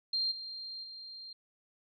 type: tone with level steps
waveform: sine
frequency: 4186 Hz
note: C8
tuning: in tune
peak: -29 / -40 / -44 dBFS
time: 0.13-1.33 s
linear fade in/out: 5 ms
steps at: 0.31 / 0.83 s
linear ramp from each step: 10 ms
effects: none